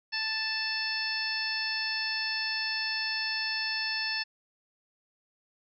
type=harmonic tone; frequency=880 Hz; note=A5; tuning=in tune; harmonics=1 / 2 / 3 / 4 / 5 / 6; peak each=-43 / -34 / -36 / -46 / -35 / -34 dBFS; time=0.12-4.24 s; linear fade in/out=20 ms; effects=none